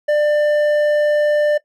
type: tone with hard clipping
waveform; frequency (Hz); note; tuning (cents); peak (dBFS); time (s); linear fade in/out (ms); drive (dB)
sine; 595; D5; +22; -14; 0.08-1.58; 10; 6
effects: noise-tail reverb RT60 0.1 s tail -19 dB re dry